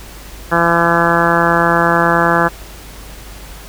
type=harmonic tone; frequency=169.4 Hz; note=E3; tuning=48 cents sharp; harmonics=1 / 2 / 3 / 4 / 5 / 6 / 7 / 8 / 9 / 10; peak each=-19 / -19 / -19 / -19 / -19 / -19 / -19 / -19 / -19 / -19 dBFS; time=0.51-2.49 s; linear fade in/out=20 ms; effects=added 50 Hz sine -34 dBFS peak until 3.68 s + pink hiss -36 dBFS RMS until 3.68 s